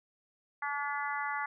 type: harmonic tone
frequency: 287.1 Hz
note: D4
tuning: 39 cents flat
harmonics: 3 / 4 / 5 / 6 / 7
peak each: -37 / -38 / -39 / -40 / -40 dBFS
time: 0.62-1.46 s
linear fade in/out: 5 ms
effects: none